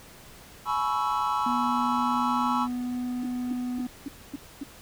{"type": "chord", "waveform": "triangle", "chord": "C# minor seventh", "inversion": "second", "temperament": "equal with one note detuned", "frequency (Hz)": [847.6, 987.8, 1108.7, 1318.5], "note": ["G#5", "B5", "C#6", "E6"], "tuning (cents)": [35, 0, 0, 0], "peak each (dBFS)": -28, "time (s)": [0.65, 2.68], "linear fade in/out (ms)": 50}
{"type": "tone with pitch glide", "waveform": "triangle", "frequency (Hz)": [243.3, 248.1], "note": ["B3", "B3"], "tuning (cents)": [-26, 8], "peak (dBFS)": -26, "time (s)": [1.46, 3.87], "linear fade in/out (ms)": 5, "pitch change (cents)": 34, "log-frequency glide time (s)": [1.63, 3.07]}
{"type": "tone bursts", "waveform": "sine", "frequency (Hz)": 280, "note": "C#4", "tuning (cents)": 18, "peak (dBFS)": -30, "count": 6, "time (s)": [3.23, 4.636], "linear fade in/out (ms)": 5, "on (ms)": 26, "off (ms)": 250}
{"effects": ["pink hiss -49 dBFS RMS until 4.81 s"]}